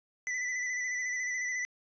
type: tone with vibrato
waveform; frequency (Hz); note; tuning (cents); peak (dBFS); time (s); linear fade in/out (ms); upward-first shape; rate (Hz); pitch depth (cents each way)
square; 1993; B6; +15; -32; 0.27-1.65; 0; square; 14; 25
effects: resampled to 16000 Hz + 12-bit